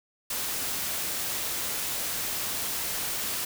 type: noise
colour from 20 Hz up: white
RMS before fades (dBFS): -31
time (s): 0.3-3.45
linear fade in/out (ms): 5
effects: none